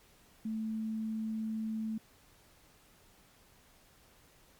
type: tone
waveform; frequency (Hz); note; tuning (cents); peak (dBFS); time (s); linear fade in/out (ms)
sine; 220; A3; 0; -33; 0.45-1.98; 5
effects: pink hiss -63 dBFS RMS until 4.59 s + MP3 96 kbps